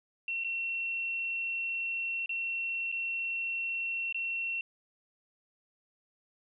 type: tone with dropouts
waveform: sine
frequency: 2718 Hz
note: F7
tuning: 48 cents flat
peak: -31 dBFS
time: 0.28-4.61 s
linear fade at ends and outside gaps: 2 ms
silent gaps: 0.438-0.445 / 2.26-2.293 / 2.917-2.924 / 4.126-4.145 s
effects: none